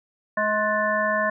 harmonic tone with a mistuned harmonic, 211.7 Hz, G#3, 33 cents sharp, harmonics 1 / 3 / 5 / 7 / 8, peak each -32 / -24 / -26 / -31 / -25 dBFS, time 0.37-1.3 s, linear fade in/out 5 ms, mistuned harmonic 8, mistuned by +67 cents, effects none

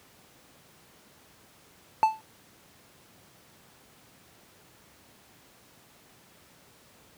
triangle tone with exponential decay, 878 Hz, A5, 4 cents flat, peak -12 dBFS, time 2.03-2.21 s, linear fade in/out 0 ms, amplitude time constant 39 ms, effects pink hiss -57 dBFS RMS until 7.17 s + high-pass 100 Hz 12 dB/octave

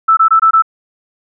sine tone bursts, 1318.5 Hz, E6, in tune, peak -5 dBFS, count 5, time 0.08-0.623 s, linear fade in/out 10 ms, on 91 ms, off 22 ms, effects none

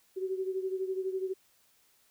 sine beating tone pair, 376.2 / 388.2 Hz, F#4 / G4, +29 / -17 cents, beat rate 12 Hz, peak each -32 / -37 dBFS, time 0.16-1.34 s, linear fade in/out 20 ms, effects white hiss -67 dBFS RMS until 2.1 s

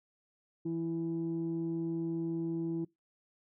sine tone pair together, 165.4 / 330.8 Hz, E3 / E4, +6 / +6 cents, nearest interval octave, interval 1200 cents, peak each -36 / -32 dBFS, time 0.65-2.85 s, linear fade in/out 10 ms, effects noise-tail reverb RT60 0.2 s tail -24 dB re dry + tanh soft clip ceiling -27 dBFS

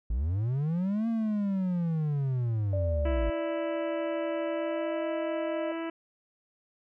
triangle linear two-way sweep, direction up then down, 50.2 to 231.3 to 50.2 Hz, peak -24 dBFS, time 0.1-3.3 s, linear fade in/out 5 ms, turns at 1.08 s
sine tone with pitch glide, 587 to 615.1 Hz, D5 to D#5, -1 to -20 cents, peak -31 dBFS, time 2.73-5.72 s, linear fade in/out 2 ms, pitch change +81 cents, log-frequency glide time 4.48-5.09 s
harmonic tone, 329.6 Hz, E4, in tune, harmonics 1 / 2 / 3 / 4 / 5 / 6 / 7 / 8 / 9, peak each -33 / -39 / -43 / -45 / -47 / -49 / -50 / -51 / -52 dBFS, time 3.05-5.9 s, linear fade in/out 5 ms
effects none

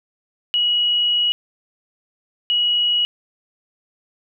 sine tone bursts at uneven times, 2912 Hz, F#7, 28 cents flat, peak -15 dBFS, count 2, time 0.54-1.32 / 2.5-3.05 s, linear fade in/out 0 ms, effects none

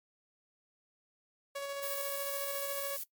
sawtooth tone with tremolo, 560 Hz, C#5, 18 cents sharp, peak -32 dBFS, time 1.55-2.97 s, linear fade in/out 10 ms, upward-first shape square, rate 14 Hz, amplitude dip 25%
violet noise, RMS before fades -39 dBFS, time 1.82-3.04 s, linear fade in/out 10 ms
effects noise-tail reverb RT60 0.1 s tail -19 dB re dry + MP3 96 kbps

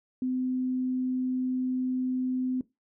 sine tone, 255.5 Hz, C4, 41 cents flat, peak -26 dBFS, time 0.22-2.61 s, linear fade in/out 2 ms, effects noise-tail reverb RT60 0.2 s tail -18 dB re dry

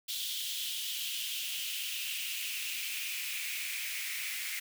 white noise with high-pass filter sweep, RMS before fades -37 dBFS, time 0.08-4.6 s, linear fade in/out 10 ms, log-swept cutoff 3400 to 2100 Hz, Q 4.7, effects none

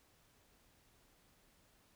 silence, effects pink hiss -70 dBFS RMS until 1.95 s

